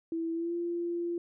sine tone with pitch glide, 329.6 to 344 Hz, E4 to F4, 0 to -26 cents, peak -30 dBFS, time 0.12-1.18 s, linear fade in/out 2 ms, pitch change +74 cents, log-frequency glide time 0.33-0.54 s, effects none

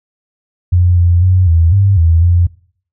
sine tone with pitch steps, 88.8 / 87 / 92.1 / 82.8 / 98.7 / 82.5 / 87.1 Hz, F2 / F2 / F#2 / E2 / G2 / E2 / F2, +29 / -6 / -7 / +8 / +12 / +2 / -4 cents, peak -6 dBFS, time 0.72-2.47 s, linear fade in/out 10 ms, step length 250 ms, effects noise-tail reverb RT60 0.5 s tail -21 dB re dry

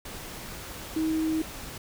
sine tone in noise, 317.2 Hz, D#4, 33 cents sharp, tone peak -24 dBFS, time 0.96-1.42 s, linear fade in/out 5 ms, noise pink, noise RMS -40 dBFS, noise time 0.05-1.78 s, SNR +13 dB, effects none

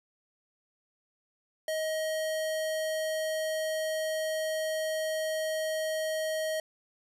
square tone, 630 Hz, D#5, 21 cents sharp, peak -30 dBFS, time 1.68-6.6 s, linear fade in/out 2 ms, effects resampled to 32000 Hz

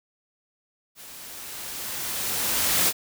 white noise with level ramp, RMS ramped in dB -44 to -20 dBFS, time 0.95-2.93 s, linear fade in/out 50 ms, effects none

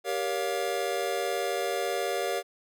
square chord, G half-diminished seventh, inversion none, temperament just, 392 / 470.4 / 564.5 / 705.6 Hz, G4 / Bb4 / Db5 / F5, 0 / +16 / +31 / +18 cents, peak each -34 dBFS, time 0.04-2.43 s, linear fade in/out 50 ms, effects none

